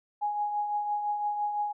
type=tone with tremolo; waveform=sine; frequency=830.6 Hz; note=G#5; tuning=in tune; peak=-25 dBFS; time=0.21-1.73 s; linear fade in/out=20 ms; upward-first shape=triangle; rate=5.9 Hz; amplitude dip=50%; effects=none